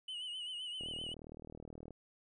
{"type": "tone with vibrato", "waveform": "triangle", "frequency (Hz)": 2960, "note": "F#7", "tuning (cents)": 0, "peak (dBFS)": -39, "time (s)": [0.08, 1.14], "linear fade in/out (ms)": 5, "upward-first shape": "sine", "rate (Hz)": 7.7, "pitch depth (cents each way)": 64}
{"type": "click train", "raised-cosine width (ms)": 2, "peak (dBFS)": -36, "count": 44, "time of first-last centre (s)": [0.81, 1.907], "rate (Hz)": 39.2}
{"effects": ["resampled to 24000 Hz"]}